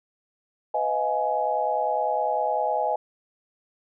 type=chord; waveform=sine; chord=F half-diminished seventh; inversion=second; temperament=just; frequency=502.9 / 628.6 / 698.5 / 838.1 Hz; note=Cb5 / Eb5 / F5 / Ab5; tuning=+31 / +18 / 0 / +16 cents; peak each=-30 / -27 / -30 / -25 dBFS; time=0.74-2.96 s; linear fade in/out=5 ms; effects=none